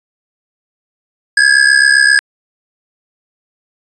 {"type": "ring-modulated tone", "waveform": "square", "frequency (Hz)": 1665, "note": "G#6", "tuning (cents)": 4, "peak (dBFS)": -4, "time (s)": [1.37, 2.19], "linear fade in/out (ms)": 0, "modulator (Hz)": 33.8, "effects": ["resampled to 22050 Hz"]}